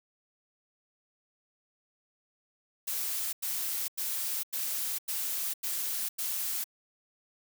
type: noise bursts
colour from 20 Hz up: blue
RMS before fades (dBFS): -33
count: 7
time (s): 2.87-6.642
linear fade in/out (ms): 10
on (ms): 460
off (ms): 92
effects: none

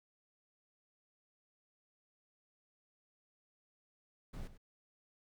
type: noise with echo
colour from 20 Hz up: brown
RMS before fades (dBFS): -44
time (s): 4.33-4.48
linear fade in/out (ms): 10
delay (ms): 98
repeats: 1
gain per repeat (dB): -13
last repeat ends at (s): 4.578
effects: none

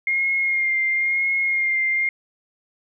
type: tone with vibrato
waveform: sine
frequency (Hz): 2130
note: C7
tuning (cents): +30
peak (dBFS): -18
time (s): 0.07-2.09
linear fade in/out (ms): 2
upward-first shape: sine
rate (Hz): 0.99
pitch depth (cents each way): 25
effects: none

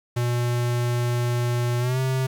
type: tone with pitch glide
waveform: square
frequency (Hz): 120.9 to 131.08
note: B2 to C3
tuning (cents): -36 to +4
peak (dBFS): -22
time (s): 0.16-2.27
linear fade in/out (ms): 10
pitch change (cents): +140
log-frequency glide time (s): 1.79-1.99
effects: 8-bit

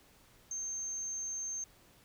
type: tone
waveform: sine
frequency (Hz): 6340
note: G8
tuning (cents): +19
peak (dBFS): -36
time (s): 0.51-1.64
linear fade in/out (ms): 2
effects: pink hiss -63 dBFS RMS until 2.04 s

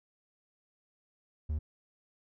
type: tone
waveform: triangle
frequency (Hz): 76.3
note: D#2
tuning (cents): -33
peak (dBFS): -28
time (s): 1.49-1.59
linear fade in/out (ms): 10
effects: none

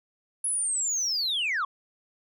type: linear sweep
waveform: sine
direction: down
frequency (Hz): 10548 to 1052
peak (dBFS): -23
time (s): 0.44-1.65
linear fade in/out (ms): 5
effects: tanh soft clip ceiling -23 dBFS

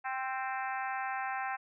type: harmonic tone with a mistuned harmonic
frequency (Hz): 261.6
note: C4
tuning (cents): 0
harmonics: 3 / 4 / 5 / 6 / 7 / 8 / 9 / 10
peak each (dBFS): -36 / -41 / -43 / -41 / -43 / -48 / -49 / -49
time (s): 0.04-1.57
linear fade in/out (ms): 20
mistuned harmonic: 5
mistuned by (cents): +28
effects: none

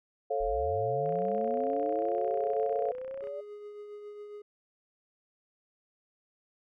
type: chord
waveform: sine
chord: A augmented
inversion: none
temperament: equal with one note detuned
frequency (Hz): 440 / 547 / 698.5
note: A4 / C#5 / E#5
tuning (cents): 0 / -23 / 0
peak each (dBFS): -32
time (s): 0.3-2.92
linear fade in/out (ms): 10
type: linear sweep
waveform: sine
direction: up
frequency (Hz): 30.66 to 587.3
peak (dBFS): -36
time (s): 0.4-3.41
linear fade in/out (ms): 10
type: click train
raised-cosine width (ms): 0.5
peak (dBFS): -36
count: 70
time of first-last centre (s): 1.06-3.272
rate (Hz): 31.2
type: tone with tremolo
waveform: triangle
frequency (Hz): 415.3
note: G#4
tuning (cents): 0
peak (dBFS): -38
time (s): 3.22-4.42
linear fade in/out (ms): 5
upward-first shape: triangle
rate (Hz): 7.3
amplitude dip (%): 40
effects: none

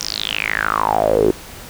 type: tone with band-pass filter sweep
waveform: sawtooth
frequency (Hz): 53.4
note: G#1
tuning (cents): +49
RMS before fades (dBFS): -18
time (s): 0-1.31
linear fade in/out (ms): 5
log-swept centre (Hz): 5900 to 360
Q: 8.3
effects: pink hiss -36 dBFS RMS until 1.69 s

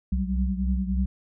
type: tone cluster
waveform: sine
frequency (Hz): 62.4 / 65.8 / 188 / 198.1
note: B1 / C2 / F#3 / G3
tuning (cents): +19 / +10 / +28 / +18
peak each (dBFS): -26 / -30 / -27 / -33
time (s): 0.12-1.06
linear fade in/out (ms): 5
effects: none

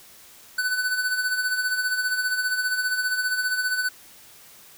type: tone with tremolo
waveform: square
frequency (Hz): 1500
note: F#6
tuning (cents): +23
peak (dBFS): -21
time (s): 0.58-3.89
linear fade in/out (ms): 5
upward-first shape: sine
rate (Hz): 15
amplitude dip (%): 55
effects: white hiss -49 dBFS RMS until 4.77 s

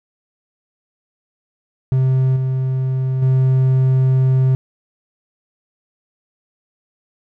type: tone with level steps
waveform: triangle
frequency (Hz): 130.81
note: C3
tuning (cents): 0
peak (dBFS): -10 / -14 / -9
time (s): 1.92-4.55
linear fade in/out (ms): 0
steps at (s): 2.36 / 3.22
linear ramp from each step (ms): 5
effects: none

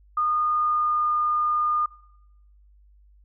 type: tone with pitch glide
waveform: sine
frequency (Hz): 1224 to 1216.2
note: D#6 to D#6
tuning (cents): -29 to -40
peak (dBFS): -20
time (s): 0.17-1.86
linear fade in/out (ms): 5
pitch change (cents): -11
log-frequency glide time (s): 0.45-1.13
effects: noise-tail reverb RT60 0.9 s tail -22 dB re dry + added 50 Hz sine -52 dBFS peak until 3.24 s

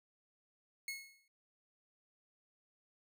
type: tone with exponential decay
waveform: sawtooth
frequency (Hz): 2178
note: C#7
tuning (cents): -31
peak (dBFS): -34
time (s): 0.88-1.28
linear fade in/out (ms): 2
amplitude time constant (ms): 86
effects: none

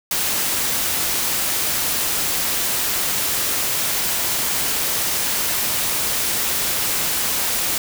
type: noise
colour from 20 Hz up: white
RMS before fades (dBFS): -21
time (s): 0.11-7.78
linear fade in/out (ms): 2
effects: none

